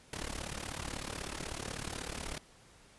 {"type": "noise with amplitude modulation", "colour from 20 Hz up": "pink", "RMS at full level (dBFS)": -37, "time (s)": [0.13, 2.38], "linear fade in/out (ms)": 2, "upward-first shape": "sine", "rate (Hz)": 36.2, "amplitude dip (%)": 85, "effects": ["pink hiss -60 dBFS RMS until 2.98 s", "resampled to 24000 Hz"]}